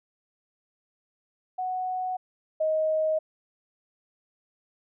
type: tone pair in turn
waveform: sine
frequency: 740 / 627.3 Hz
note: F#5 / D#5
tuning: 0 / +14 cents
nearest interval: minor third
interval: 286 cents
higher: first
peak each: -27 / -22 dBFS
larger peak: second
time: 1.58-2.17 / 2.6-3.19 s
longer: neither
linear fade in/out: 10 ms
effects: none